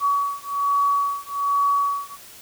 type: beating tone pair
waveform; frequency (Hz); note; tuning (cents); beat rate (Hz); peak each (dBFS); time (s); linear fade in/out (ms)
sine; 1131 / 1132.2; C#6 / C#6; +34 / +36; 1.2; -22; 0-2.17; 50
effects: white hiss -44 dBFS RMS until 2.41 s